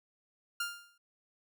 sawtooth tone with exponential decay, 1400 Hz, F6, 4 cents sharp, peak -27 dBFS, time 0.6-0.98 s, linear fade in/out 5 ms, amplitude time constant 81 ms, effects none

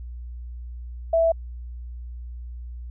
sine tone, 659.3 Hz, E5, in tune, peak -16 dBFS, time 1.13-1.32 s, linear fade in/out 5 ms, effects added 60 Hz sine -33 dBFS peak until 2.9 s

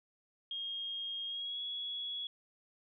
sine tone with pitch glide, 3245 to 3359 Hz, G#7 to G#7, -41 to +19 cents, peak -37 dBFS, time 0.51-2.27 s, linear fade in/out 2 ms, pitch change +60 cents, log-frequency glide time 1.27-1.61 s, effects none

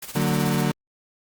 white noise with tremolo, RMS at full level -34 dBFS, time 0.02-0.64 s, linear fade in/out 5 ms, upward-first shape sine, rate 16 Hz, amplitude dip 70%
35% pulse chord, D augmented, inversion none, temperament equal with one note detuned, 146.83 / 185 / 227.1 Hz, D3 / F#3 / A#3, 0 / 0 / -45 cents, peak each -22 / -23 / -24 dBFS, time 0.15-0.72 s, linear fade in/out 10 ms
effects Opus 48 kbps

